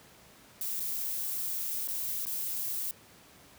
violet noise with dropouts, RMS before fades -34 dBFS, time 0.61-2.91 s, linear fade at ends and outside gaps 1 ms, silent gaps 0.797-0.803 / 1.874-1.885 / 2.253-2.267 s, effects pink hiss -56 dBFS RMS until 3.58 s + high-pass 80 Hz 12 dB/octave

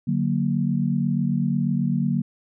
sine chord, D augmented, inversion none, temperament equal, 146.83 / 185 / 233.1 Hz, D3 / F#3 / A#3, 0 / 0 / 0 cents, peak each -24 dBFS, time 0.07-2.22 s, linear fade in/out 10 ms, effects none

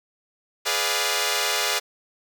5% pulse chord, G# diminished seventh, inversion none, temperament equal, 415.3 / 493.9 / 587.3 / 698.5 Hz, G#4 / B4 / D5 / F5, 0 / 0 / 0 / 0 cents, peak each -16 dBFS, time 0.65-1.8 s, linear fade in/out 20 ms, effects none

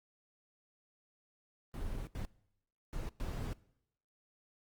brown noise bursts at uneven times, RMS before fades -39 dBFS, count 4, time 1.74-2.07 / 2.15-2.25 / 2.93-3.09 / 3.2-3.53 s, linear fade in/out 0 ms, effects noise-tail reverb RT60 0.8 s tail -22 dB re dry + Opus 24 kbps

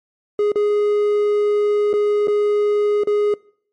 triangle tone with dropouts, 415.3 Hz, G#4, in tune, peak -12 dBFS, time 0.39-3.34 s, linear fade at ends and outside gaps 2 ms, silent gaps 0.519-0.557 / 1.931-1.937 / 2.273-2.281 / 3.036-3.072 s, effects noise-tail reverb RT60 0.6 s tail -24 dB re dry + MP3 48 kbps

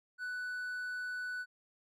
triangle tone, 1488 Hz, F#6, 9 cents sharp, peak -35 dBFS, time 0.18-1.46 s, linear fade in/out 50 ms, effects none

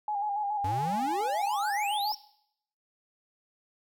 sine tone with vibrato, 824 Hz, G#5, 14 cents flat, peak -28 dBFS, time 0.08-2.12 s, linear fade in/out 2 ms, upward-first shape square, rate 7.1 Hz, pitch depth 41 cents each way
square exponential sweep, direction up, 89.2 to 5588 Hz, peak -33 dBFS, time 0.64-2.15 s, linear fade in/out 5 ms
effects noise-tail reverb RT60 0.7 s tail -18 dB re dry

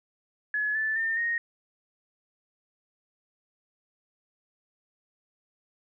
sine tone with pitch steps, 1700 / 1752.8 / 1807.3 / 1863.5 Hz, G#6 / A6 / A6 / A#6, +40 / -7 / +46 / -1 cents, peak -25 dBFS, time 0.54-1.38 s, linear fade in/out 2 ms, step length 210 ms, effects none

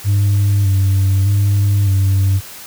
sine tone with vibrato, 98.6 Hz, G2, 11 cents sharp, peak -8 dBFS, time 0.04-2.41 s, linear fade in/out 50 ms, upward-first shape square, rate 0.82 Hz, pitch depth 35 cents each way, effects tanh soft clip ceiling -9 dBFS + white hiss -34 dBFS RMS until 2.66 s

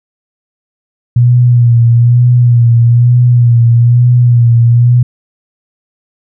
sine tone with vibrato, 120 Hz, B2, 49 cents flat, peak -3 dBFS, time 1.16-5.03 s, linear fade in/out 5 ms, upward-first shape sine, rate 1.1 Hz, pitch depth 42 cents each way, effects none

